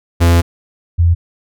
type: tone pair in turn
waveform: 45% pulse / sine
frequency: 85.1 / 85.1 Hz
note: F2 / F2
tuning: -44 / -44 cents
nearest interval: unison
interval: 0 cents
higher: neither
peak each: -7 dBFS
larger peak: neither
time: 0.2-0.42 / 0.98-1.15 s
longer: first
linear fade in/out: 20 ms
effects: none